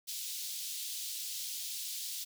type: high-pass noise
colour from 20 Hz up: pink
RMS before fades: -40 dBFS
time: 0.07-2.25 s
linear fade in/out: 20 ms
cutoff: 3500 Hz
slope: 24 dB/octave
effects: none